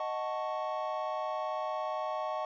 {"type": "chord", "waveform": "triangle", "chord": "D# half-diminished seventh", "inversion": "none", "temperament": "equal", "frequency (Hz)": [622.3, 740, 880, 1108.7], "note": ["D#5", "F#5", "A5", "C#6"], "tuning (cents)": [0, 0, 0, 0], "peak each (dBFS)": [-34, -37, -38, -36], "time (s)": [0, 2.45], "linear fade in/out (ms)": 2, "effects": ["resampled to 16000 Hz"]}